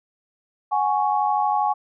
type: chord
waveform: sine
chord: F# suspended second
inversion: none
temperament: just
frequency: 740 / 832.5 / 1110 Hz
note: F#5 / G#5 / C#6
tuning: 0 / +4 / +2 cents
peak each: -25 / -20 / -25 dBFS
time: 0.71-1.74 s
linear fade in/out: 20 ms
effects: none